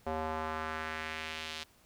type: tone with band-pass filter sweep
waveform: square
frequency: 79 Hz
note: D#2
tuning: 27 cents sharp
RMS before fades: -38 dBFS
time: 0.06-1.64 s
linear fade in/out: 10 ms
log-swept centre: 690 to 3800 Hz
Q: 1.5
effects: pink hiss -64 dBFS RMS until 1.85 s